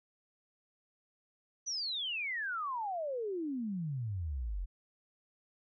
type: exponential sweep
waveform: sine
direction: down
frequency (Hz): 6070 to 41.49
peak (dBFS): -34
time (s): 1.66-4.66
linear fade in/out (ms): 20
effects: none